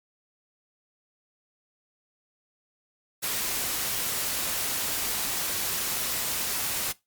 white noise, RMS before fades -29 dBFS, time 3.22-6.93 s, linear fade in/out 20 ms, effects noise-tail reverb RT60 0.2 s tail -20 dB re dry + Opus 48 kbps

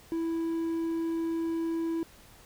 triangle tone, 329.6 Hz, E4, in tune, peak -26 dBFS, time 0.12-2.03 s, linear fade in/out 0 ms, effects pink hiss -55 dBFS RMS until 2.45 s

